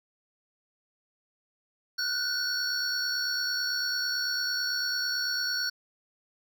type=tone cluster; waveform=triangle; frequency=1448 / 1517 / 4433 / 5590 Hz; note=F#6 / F#6 / C#8 / F8; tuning=-38 / +43 / -1 / +1 cents; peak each=-33 / -33 / -29 / -34 dBFS; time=1.98-5.7 s; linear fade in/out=10 ms; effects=none